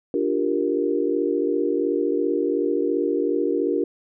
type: chord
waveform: sine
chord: G minor seventh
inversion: second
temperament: equal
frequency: 293.7 / 349.2 / 392 / 466.2 Hz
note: D4 / F4 / G4 / Bb4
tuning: 0 / 0 / 0 / 0 cents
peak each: -25 dBFS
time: 0.14-3.84 s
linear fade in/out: 2 ms
effects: none